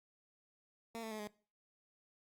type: tone with pitch steps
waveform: 15% pulse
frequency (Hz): 228.7 / 221.9 / 215.4 / 209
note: A#3 / A3 / A3 / G#3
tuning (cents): -33 / +15 / -37 / +11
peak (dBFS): -36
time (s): 0.95-1.274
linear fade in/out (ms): 0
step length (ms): 81
effects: noise-tail reverb RT60 0.4 s tail -21 dB re dry + Opus 48 kbps